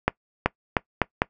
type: accelerating click train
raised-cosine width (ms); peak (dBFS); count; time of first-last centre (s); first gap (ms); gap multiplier
0.5; -3; 5; 0.08-1.219; 380; 0.81
effects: noise-tail reverb RT60 0.1 s tail -22 dB re dry